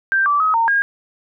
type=tone with pitch steps; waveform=sine; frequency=1573 / 1161 / 1271 / 916 / 1625 Hz; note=G6 / D6 / D#6 / A#5 / G#6; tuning=+6 / -20 / +36 / -31 / -38 cents; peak=-13 dBFS; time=0.12-0.82 s; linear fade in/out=0 ms; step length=140 ms; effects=none